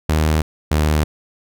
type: tone pair in turn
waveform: sawtooth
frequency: 77.78 / 76.36 Hz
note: D#2 / D#2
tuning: 0 / -32 cents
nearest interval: unison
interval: 32 cents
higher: first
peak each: -10 dBFS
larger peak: neither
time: 0.09-0.42 / 0.71-1.04 s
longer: neither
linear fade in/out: 5 ms
effects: none